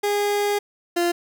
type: tone pair in turn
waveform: 30% pulse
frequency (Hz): 410 / 346.3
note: G#4 / F4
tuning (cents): -22 / -15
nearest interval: minor third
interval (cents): 293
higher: first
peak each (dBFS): -17 / -16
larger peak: second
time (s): 0.03-0.59 / 0.96-1.12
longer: first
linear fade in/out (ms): 10
effects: none